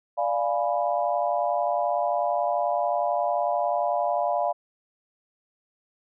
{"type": "chord", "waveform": "sine", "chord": "D diminished seventh", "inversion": "none", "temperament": "equal with one note detuned", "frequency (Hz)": [587.3, 698.5, 834.5, 987.8], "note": ["D5", "F5", "Ab5", "Cb6"], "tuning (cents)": [0, 0, 8, 0], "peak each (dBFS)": [-27, -25, -30, -31], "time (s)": [0.17, 4.53], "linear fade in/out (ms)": 20, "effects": []}